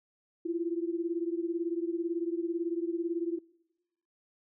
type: beating tone pair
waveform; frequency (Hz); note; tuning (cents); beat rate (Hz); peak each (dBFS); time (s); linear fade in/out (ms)
sine; 333.6 / 351.6; E4 / F4; +21 / +12; 18; -31 / -34; 0.45-3.39; 10
effects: noise-tail reverb RT60 1.0 s tail -25 dB re dry